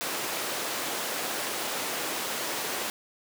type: high-pass noise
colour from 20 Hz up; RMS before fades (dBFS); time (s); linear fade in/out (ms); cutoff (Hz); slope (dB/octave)
pink; -32; 0.01-2.9; 0; 370; 12
effects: none